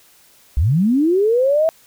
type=linear sweep; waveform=sine; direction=up; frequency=58.27 to 659.3 Hz; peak=-12 dBFS; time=0.57-1.69 s; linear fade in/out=0 ms; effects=white hiss -51 dBFS RMS until 1.86 s